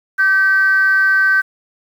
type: tone with frequency modulation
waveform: sine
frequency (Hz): 1543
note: G6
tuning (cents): -28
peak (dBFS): -9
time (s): 0.18-1.42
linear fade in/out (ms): 20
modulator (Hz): 371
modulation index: 0.33
effects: tanh soft clip ceiling -5 dBFS + 7-bit